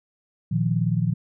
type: chord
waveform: sine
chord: Bb suspended fourth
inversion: none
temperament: equal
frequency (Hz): 116.54 / 155.56 / 174.61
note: Bb2 / Eb3 / F3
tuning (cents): 0 / 0 / 0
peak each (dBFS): -24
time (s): 0.51-1.14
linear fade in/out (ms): 10
effects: none